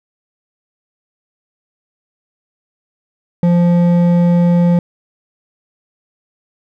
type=tone with hard clipping; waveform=triangle; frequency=173.8 Hz; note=F3; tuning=8 cents flat; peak=-10 dBFS; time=3.43-4.79 s; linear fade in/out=2 ms; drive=12 dB; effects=none